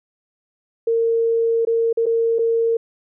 sine tone with dropouts, 458.5 Hz, A#4, 29 cents flat, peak -15 dBFS, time 0.87-2.77 s, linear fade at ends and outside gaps 5 ms, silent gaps 1.651-1.671 / 1.929-1.972 / 2.058-2.064 / 2.386-2.39 s, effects none

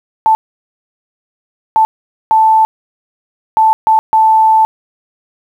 sine tone bursts at uneven times, 880 Hz, A5, in tune, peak -5 dBFS, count 6, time 0.26-0.35 / 1.76-1.85 / 2.31-2.65 / 3.57-3.73 / 3.87-3.99 / 4.13-4.65 s, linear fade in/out 0 ms, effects 7-bit

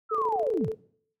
sine linear sweep, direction down, 1356 to 58 Hz, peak -25 dBFS, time 0.09-0.7 s, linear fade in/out 50 ms
sine tone with tremolo, 440 Hz, A4, in tune, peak -26 dBFS, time 0.11-0.75 s, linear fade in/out 10 ms, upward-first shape square, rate 14 Hz, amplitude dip 60%
effects noise-tail reverb RT60 0.6 s tail -20 dB re dry

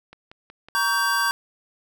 click train, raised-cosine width 0.3 ms, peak -27 dBFS, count 4, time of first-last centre 0.13-0.686 s, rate 5.4 Hz
square chord, G diminished, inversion first, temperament just, 940.8 / 1128.9 / 1568 Hz, Bb5 / Db6 / G6, +16 / +31 / 0 cents, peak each -28 / -26 / -23 dBFS, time 0.75-1.31 s, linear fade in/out 0 ms
effects none

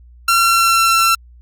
sawtooth tone with pitch glide, 1365 to 1348.5 Hz, F6 to E6, -40 to +39 cents, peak -7 dBFS, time 0.28-1.15 s, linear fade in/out 5 ms, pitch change -21 cents, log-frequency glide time 0.39-0.85 s, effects added 60 Hz sine -40 dBFS peak until 1.41 s + Opus 48 kbps

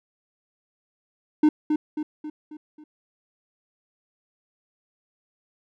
triangle tone with echo, 304 Hz, D#4, 40 cents flat, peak -11 dBFS, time 1.43-1.49 s, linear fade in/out 5 ms, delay 270 ms, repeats 5, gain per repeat -6 dB, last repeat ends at 2.84 s, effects none

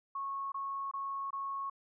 sine tone bursts, 1099 Hz, C#6, 15 cents flat, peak -35 dBFS, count 4, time 0.15-1.699 s, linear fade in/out 5 ms, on 370 ms, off 23 ms, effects none

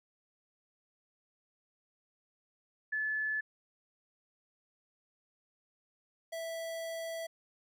sine / square tone pair in turn, 1729 / 658.2 Hz, A6 / E5, -31 / -3 cents, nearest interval octave + perfect fourth, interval 1672 cents, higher first, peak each -31 / -38 dBFS, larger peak first, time 2.92-3.41 / 6.32-7.27 s, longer second, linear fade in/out 10 ms, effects none

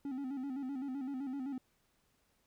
triangle tone with vibrato, 268.6 Hz, C4, 46 cents sharp, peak -35 dBFS, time 0.05-1.58 s, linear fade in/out 2 ms, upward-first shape square, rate 7.8 Hz, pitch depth 80 cents each way, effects pink hiss -75 dBFS RMS until 2.46 s

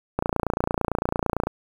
click train, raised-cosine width 1 ms, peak -8 dBFS, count 38, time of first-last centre 0.19-1.47 s, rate 28.9 Hz, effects 7-bit

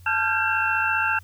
sine tone cluster, 878 / 1380 / 1565 / 1620 / 2699 Hz, A5 / F6 / G6 / G#6 / E7, -4 / -21 / -3 / -43 / +40 cents, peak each -27 / -25 / -26 / -29 / -26 dBFS, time 0.06-1.19 s, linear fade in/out 5 ms, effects added 90 Hz sine -44 dBFS peak until 1.23 s + white hiss -58 dBFS RMS until 1.23 s

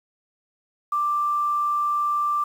sine tone with quantisation, 1179 Hz, D6, 6 cents sharp, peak -20 dBFS, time 0.92-2.44 s, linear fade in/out 5 ms, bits 8, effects none

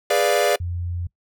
45% pulse chord, G# diminished seventh, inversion none, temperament equal, 415.3 / 493.9 / 587.3 / 698.5 Hz, G#4 / B4 / D5 / F5, 0 / 0 / 0 / 0 cents, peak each -23 / -23 / -20 / -23 dBFS, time 0.1-0.56 s, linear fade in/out 5 ms
sine tone, 87.31 Hz, F2, in tune, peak -24 dBFS, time 0.6-1.07 s, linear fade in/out 5 ms
effects noise-tail reverb RT60 0.1 s tail -21 dB re dry

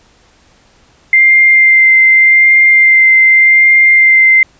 sine tone with vibrato, 2093 Hz, C7, in tune, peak -3 dBFS, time 1.13-4.43 s, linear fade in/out 2 ms, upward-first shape sine, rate 0.86 Hz, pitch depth 11 cents each way, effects pink hiss -48 dBFS RMS until 4.59 s + resampled to 16000 Hz

